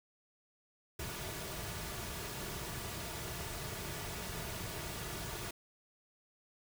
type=noise with comb filter; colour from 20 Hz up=pink; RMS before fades=-42 dBFS; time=0.99-5.51 s; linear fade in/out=5 ms; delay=3.8 ms; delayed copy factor=-0.5; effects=none